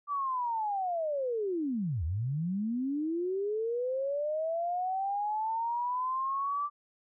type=linear two-way sweep; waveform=sine; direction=down then up; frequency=1174.7 to 73.42 to 1174.7 Hz; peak=-29 dBFS; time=0.07-6.7 s; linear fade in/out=50 ms; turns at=2.04 s; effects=none